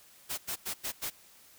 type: noise bursts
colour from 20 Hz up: white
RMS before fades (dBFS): -35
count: 5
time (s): 0.29-1.104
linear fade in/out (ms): 20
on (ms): 90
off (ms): 91
effects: white hiss -58 dBFS RMS until 1.58 s